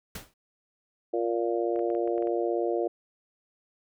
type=noise with exponential decay; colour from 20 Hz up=pink; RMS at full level=-34 dBFS; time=0.15-0.34 s; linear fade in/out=5 ms; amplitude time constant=40 ms
type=harmonic tone; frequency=116.6 Hz; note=A#2; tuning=1 cent sharp; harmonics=3 / 4 / 5 / 6; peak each=-28 / -30 / -32 / -34 dBFS; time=1.13-2.88 s; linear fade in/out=10 ms
type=clicks; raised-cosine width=0.5 ms; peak=-33 dBFS; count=8; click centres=1.76 / 1.792 / 1.902 / 1.95 / 2.076 / 2.18 / 2.224 / 2.272 s
effects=none